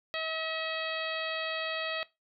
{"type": "harmonic tone with a mistuned harmonic", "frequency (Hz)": 641, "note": "E5", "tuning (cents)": -49, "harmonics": [1, 2, 3, 4, 5, 6, 7], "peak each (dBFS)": [-37, -40, -38, -40, -40, -41, -45], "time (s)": [0.14, 2.03], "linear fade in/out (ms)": 0, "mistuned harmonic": 5, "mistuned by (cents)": 21, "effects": ["noise-tail reverb RT60 0.2 s tail -19 dB re dry"]}